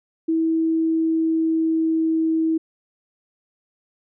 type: tone with pitch glide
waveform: sine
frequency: 324.4 to 322 Hz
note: E4 to E4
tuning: -28 to -41 cents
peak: -17 dBFS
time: 0.28-2.58 s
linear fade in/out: 10 ms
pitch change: -13 cents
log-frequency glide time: 0.46-2.27 s
effects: none